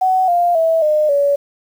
sine tone with pitch steps, 749 / 698.8 / 652 / 608.4 / 567.6 Hz, F#5 / F5 / E5 / D#5 / C#5, +21 / +1 / -19 / -39 / +41 cents, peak -11 dBFS, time 0.01-1.36 s, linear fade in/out 10 ms, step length 270 ms, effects 7-bit

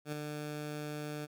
15% pulse tone with ADSR envelope, 149.5 Hz, D3, 31 cents sharp, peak -28 dBFS, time 0.05-1.27 s, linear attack 74 ms, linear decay 5 ms, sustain -4 dB, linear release 31 ms, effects none

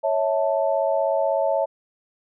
sine chord, A major, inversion first, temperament equal with one note detuned, 554.4 / 650.6 / 880 Hz, C#5 / E5 / A5, 0 / -23 / 0 cents, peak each -22 / -22 / -27 dBFS, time 0.03-1.66 s, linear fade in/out 20 ms, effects none

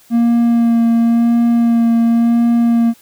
triangle tone with vibrato, 233.1 Hz, A#3, in tune, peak -7 dBFS, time 0.1-2.94 s, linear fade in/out 50 ms, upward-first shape sine, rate 0.94 Hz, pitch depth 15 cents each way, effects white hiss -48 dBFS RMS until 3.01 s

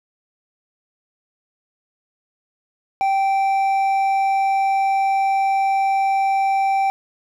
sine tone with hard clipping, 780 Hz, G5, 9 cents flat, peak -17 dBFS, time 3.01-6.9 s, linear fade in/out 0 ms, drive 5 dB, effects none

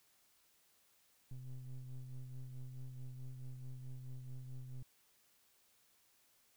triangle ring-modulated tone, 65.41 Hz, C2, in tune, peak -39 dBFS, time 1.31-4.83 s, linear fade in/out 5 ms, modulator 63.1 Hz, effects white hiss -72 dBFS RMS until 6.56 s

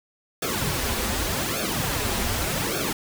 pink noise with flanger, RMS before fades -26 dBFS, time 0.42-2.93 s, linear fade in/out 5 ms, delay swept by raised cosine 1 to 6.8 ms, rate 0.85 Hz, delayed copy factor -0.9, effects none

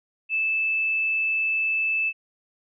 sine tone, 2628 Hz, E7, 6 cents flat, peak -21 dBFS, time 0.29-2.13 s, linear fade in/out 50 ms, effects none

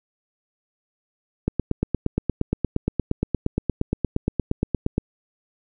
click train, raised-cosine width 3 ms, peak -7 dBFS, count 31, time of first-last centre 1.48-4.981 s, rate 8.57 Hz, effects none

